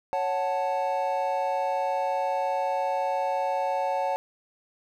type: chord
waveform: triangle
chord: F# minor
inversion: second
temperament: equal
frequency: 554.4 / 740 / 880 Hz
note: C#5 / F#5 / A5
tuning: 0 / 0 / 0 cents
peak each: -27 dBFS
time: 0.13-4.16 s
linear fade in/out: 0 ms
effects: none